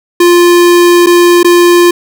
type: tone with dropouts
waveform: square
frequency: 349.2 Hz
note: F4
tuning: in tune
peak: -3 dBFS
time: 0.2-1.91 s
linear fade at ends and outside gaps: 5 ms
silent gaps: 1.062-1.068 / 1.431-1.445 s
effects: none